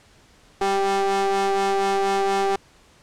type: ring-modulated tone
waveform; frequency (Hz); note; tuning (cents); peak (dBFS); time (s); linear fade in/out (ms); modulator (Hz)
45% pulse; 196.7; G3; +6; -16; 0.61-2.56; 5; 588
effects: pink hiss -54 dBFS RMS until 3.02 s + low-pass 8000 Hz 12 dB/octave